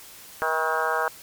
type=harmonic tone with a mistuned harmonic; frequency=159.7 Hz; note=D#3; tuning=45 cents sharp; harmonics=3 / 4 / 5 / 6 / 7 / 8 / 9 / 10; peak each=-30 / -30 / -30 / -30 / -30 / -30 / -30 / -30 dBFS; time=0.42-1.08 s; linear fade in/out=0 ms; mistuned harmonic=7; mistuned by=-36 cents; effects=white hiss -45 dBFS RMS until 1.22 s + MP3 96 kbps